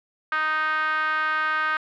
5% pulse tone with band-pass filter, 310.7 Hz, D#4, 2 cents flat, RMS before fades -24 dBFS, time 0.32-1.77 s, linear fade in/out 2 ms, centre 1400 Hz, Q 8.4, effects resampled to 16000 Hz

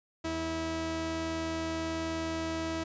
sawtooth tone pair together, 81.25 / 325 Hz, E2 / E4, -24 / -24 cents, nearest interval 2 octaves, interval 2400 cents, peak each -36 / -28 dBFS, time 0.24-2.84 s, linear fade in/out 10 ms, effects resampled to 16000 Hz

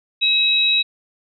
sine tone pair together, 2571 / 3849 Hz, E7 / B7, -44 / -45 cents, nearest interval perfect fifth, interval 699 cents, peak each -19 / -15 dBFS, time 0.21-0.83 s, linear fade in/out 20 ms, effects none

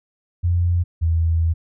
sine tone pair in turn, 87.2 / 82.31 Hz, F2 / E2, -2 / -2 cents, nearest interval minor second, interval 100 cents, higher first, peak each -15 dBFS, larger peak neither, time 0.43-0.84 / 1.01-1.54 s, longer second, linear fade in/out 20 ms, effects none

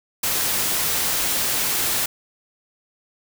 white noise, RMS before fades -22 dBFS, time 0.23-2.06 s, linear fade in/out 5 ms, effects none

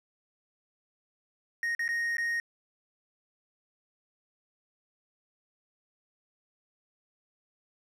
triangle tone with dropouts, 1864.7 Hz, A#6, in tune, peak -26 dBFS, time 1.63-2.4 s, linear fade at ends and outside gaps 1 ms, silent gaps 1.75-1.793 / 1.879-1.889 / 2.169-2.182 s, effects resampled to 32000 Hz

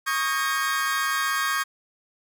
40% pulse chord, Eb dominant seventh, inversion third, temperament equal with one note detuned, 1108.7 / 1244.5 / 1608.3 / 1864.7 Hz, Db6 / Eb6 / G6 / Bb6, 0 / 0 / +44 / 0 cents, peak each -27 / -29 / -26 / -30 dBFS, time 0.06-1.64 s, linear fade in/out 20 ms, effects none

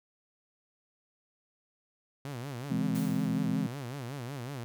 sawtooth tone with vibrato, 130.3 Hz, C3, 7 cents flat, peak -33 dBFS, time 2.25-4.64 s, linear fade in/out 0 ms, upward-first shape sine, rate 5.4 Hz, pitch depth 190 cents each way
sine chord, E augmented, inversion none, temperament equal, 164.81 / 207.7 / 261.6 Hz, E3 / G#3 / B#3, 0 / 0 / 0 cents, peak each -32 dBFS, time 2.7-3.67 s, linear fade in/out 10 ms
white noise with exponential decay, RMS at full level -43 dBFS, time 2.95-3.64 s, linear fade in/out 2 ms, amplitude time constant 150 ms
effects none

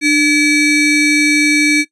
square ring-modulated tone, 1002 Hz, B5, 25 cents sharp, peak -7 dBFS, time 0.01-1.85 s, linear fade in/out 50 ms, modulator 1300 Hz, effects noise-tail reverb RT60 0.1 s tail -19 dB re dry + resampled to 22050 Hz

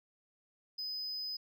sine tone, 5020 Hz, D#8, 15 cents sharp, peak -34 dBFS, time 0.78-1.37 s, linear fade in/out 10 ms, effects tanh soft clip ceiling -36 dBFS

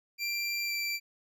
25% pulse tone with pitch glide, 2364 to 2345 Hz, D7 to D7, +11 to -3 cents, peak -27 dBFS, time 0.18-1 s, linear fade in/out 50 ms, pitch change -14 cents, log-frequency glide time 0.66-0.72 s, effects none

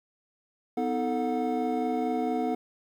triangle tone cluster, 250.4 / 315.1 / 440.9 / 727 Hz, B3 / D#4 / A4 / F#5, +24 / +22 / +4 / -31 cents, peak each -28 / -31 / -30 / -29 dBFS, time 0.77-2.55 s, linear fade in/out 5 ms, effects 10-bit

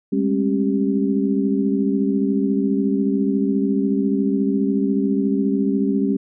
sine tone cluster, 200.7 / 214.9 / 271.2 / 393.5 Hz, G3 / A3 / C#4 / G4, +41 / -41 / -38 / +7 cents, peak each -20 / -27 / -20 / -25 dBFS, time 0.12-6.17 s, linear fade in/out 10 ms, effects none

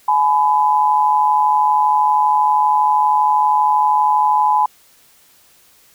sine tone pair together, 847.4 / 1000 Hz, G#5 / B5, +35 / +21 cents, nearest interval minor third, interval 286 cents, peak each -14 dBFS, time 0.08-4.66 s, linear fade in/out 5 ms, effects white hiss -51 dBFS RMS until 5.94 s

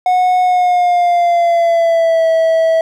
triangle tone with pitch glide, 731 to 651.2 Hz, F#5 to E5, -21 to -21 cents, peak -7 dBFS, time 0.06-2.81 s, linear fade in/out 2 ms, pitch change -200 cents, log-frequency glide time 0.42-2.28 s, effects none

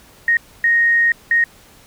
sine tone bursts at uneven times, 1864.7 Hz, A#6, in tune, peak -11 dBFS, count 3, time 0.28-0.37 / 0.64-1.12 / 1.31-1.44 s, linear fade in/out 2 ms, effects pink hiss -47 dBFS RMS until 1.86 s

